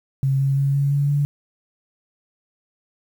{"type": "tone with pitch steps", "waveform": "sine", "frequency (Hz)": [135.2, 136.93, 138.68, 140.45, 142.25, 144.07], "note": ["C#3", "C#3", "C#3", "C#3", "C#3", "D3"], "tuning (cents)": [-43, -21, 1, 23, 45, -33], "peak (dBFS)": -16, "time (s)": [0.23, 1.25], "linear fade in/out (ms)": 0, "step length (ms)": 170, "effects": ["8-bit"]}